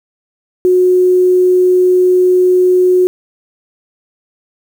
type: tone with quantisation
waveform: sine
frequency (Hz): 365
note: F#4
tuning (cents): -24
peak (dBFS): -6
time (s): 0.65-3.07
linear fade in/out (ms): 0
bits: 6
effects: none